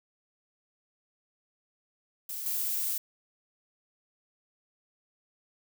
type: noise with level steps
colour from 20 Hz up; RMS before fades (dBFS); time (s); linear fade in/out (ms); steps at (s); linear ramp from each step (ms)
violet; -37 / -31; 2.29-2.98; 5; 2.46; 2
effects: none